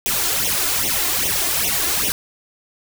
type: noise with flanger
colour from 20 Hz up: white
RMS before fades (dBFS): -20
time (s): 0.06-2.12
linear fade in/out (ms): 0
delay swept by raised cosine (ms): 0.32 to 2.92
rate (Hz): 2.5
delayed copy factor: +0.95
effects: none